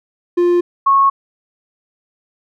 triangle / sine tone pair in turn, 350.8 / 1097.4 Hz, F4 / C#6, +8 / -18 cents, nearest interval octave + minor sixth, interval 1974 cents, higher second, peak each -8 dBFS, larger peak neither, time 0.37-0.61 / 0.86-1.1 s, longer neither, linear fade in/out 10 ms, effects none

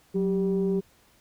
sine tone pair together, 185 / 392 Hz, F#3 / G4, 0 / 0 cents, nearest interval octave + minor second, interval 1300 cents, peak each -24 dBFS, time 0.14-0.81 s, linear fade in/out 20 ms, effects tanh soft clip ceiling -17 dBFS + pink hiss -61 dBFS RMS until 1.2 s

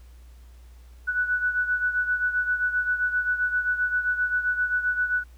sine beating tone pair, 1480 / 1487.6 Hz, F#6 / F#6, 0 / +9 cents, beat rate 7.6 Hz, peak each -23 / -29 dBFS, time 1.07-5.24 s, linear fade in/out 20 ms, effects added 60 Hz sine -45 dBFS peak until 5.37 s + pink hiss -61 dBFS RMS until 5.37 s

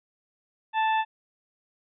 harmonic tone, 880 Hz, A5, in tune, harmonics 1 / 2 / 3 / 4, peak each -22 / -31 / -34 / -39 dBFS, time 0.73-1.05 s, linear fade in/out 50 ms, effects none

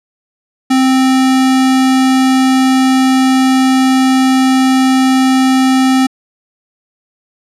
square tone, 261.6 Hz, C4, in tune, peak -8 dBFS, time 0.7-6.07 s, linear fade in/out 10 ms, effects low-pass 10000 Hz 12 dB/octave

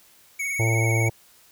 square tone with vibrato, 2217 Hz, C#7, in tune, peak -26 dBFS, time 0.39-1.09 s, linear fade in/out 10 ms, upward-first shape sine, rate 18 Hz, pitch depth 35 cents each way
harmonic tone, 113.3 Hz, A#2, 49 cents flat, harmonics 1 / 3 / 4 / 5 / 6 / 7 / 8, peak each -20 / -30 / -32 / -34 / -36 / -37 / -38 dBFS, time 0.59-1.1 s, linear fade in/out 10 ms
effects white hiss -55 dBFS RMS until 1.51 s

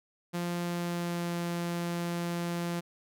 sawtooth tone with pitch glide, 173.9 to 172.2 Hz, F3 to F3, -7 to -24 cents, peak -27 dBFS, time 0.33-2.81 s, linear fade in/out 20 ms, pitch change -17 cents, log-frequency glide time 0.59-1.38 s, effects none

